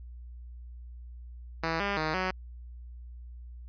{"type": "tone with pitch steps", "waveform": "5% pulse", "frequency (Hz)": [163.4, 200.9, 156.4, 185.9], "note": ["E3", "G3", "D#3", "F#3"], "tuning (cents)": [-15, 43, 9, 8], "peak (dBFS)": -17, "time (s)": [1.63, 2.31], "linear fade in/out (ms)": 5, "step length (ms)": 170, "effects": ["added 60 Hz sine -42 dBFS peak until 3.68 s", "resampled to 11025 Hz"]}